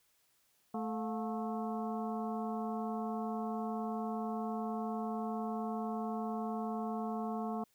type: harmonic tone with a mistuned harmonic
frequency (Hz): 218.9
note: A3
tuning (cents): -9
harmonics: 1 / 2 / 3 / 4 / 5 / 6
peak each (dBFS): -37 / -43 / -41 / -47 / -46 / -53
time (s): 0.74-7.64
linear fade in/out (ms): 5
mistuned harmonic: 3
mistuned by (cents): +130
effects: white hiss -73 dBFS RMS until 7.74 s